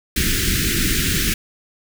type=band-stop noise; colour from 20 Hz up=pink; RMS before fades=-19 dBFS; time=0.16-1.34 s; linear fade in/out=5 ms; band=390 to 1500 Hz; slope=48 dB/octave; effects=none